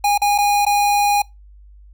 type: tone with dropouts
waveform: square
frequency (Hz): 819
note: G#5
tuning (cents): -24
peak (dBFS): -14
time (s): 0.04-1.22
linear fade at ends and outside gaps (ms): 5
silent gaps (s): 0.178-0.217 / 0.38-0.384 / 0.652-0.664
effects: noise-tail reverb RT60 0.2 s tail -24 dB re dry + added 50 Hz sine -41 dBFS peak until 1.93 s